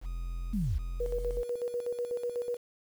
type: tone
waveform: triangle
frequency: 42.94 Hz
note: F1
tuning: 29 cents flat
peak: -31 dBFS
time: 0.01-1.44 s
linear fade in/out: 50 ms
type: linear sweep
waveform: sine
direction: down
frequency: 227.5 to 49 Hz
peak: -28 dBFS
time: 0.53-0.79 s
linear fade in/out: 10 ms
type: tone with tremolo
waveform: sine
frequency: 483.3 Hz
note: B4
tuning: 38 cents flat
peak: -29 dBFS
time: 1-2.57 s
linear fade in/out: 5 ms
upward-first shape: square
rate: 8.1 Hz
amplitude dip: 60%
effects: 9-bit